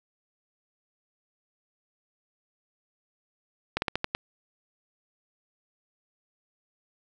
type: slowing click train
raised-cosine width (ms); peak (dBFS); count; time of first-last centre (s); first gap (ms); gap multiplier
0.3; -10; 6; 3.77-4.15; 51; 1.2
effects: none